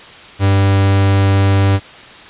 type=tone; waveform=45% pulse; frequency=98 Hz; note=G2; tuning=in tune; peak=-9 dBFS; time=0.39-1.8 s; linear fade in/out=50 ms; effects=white hiss -36 dBFS RMS until 2.29 s + resampled to 8000 Hz